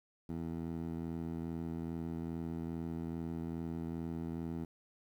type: tone with band-pass filter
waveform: 15% pulse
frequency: 82.41 Hz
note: E2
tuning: in tune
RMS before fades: -40 dBFS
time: 0.29-4.65 s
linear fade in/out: 5 ms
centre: 240 Hz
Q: 0.89
effects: 11-bit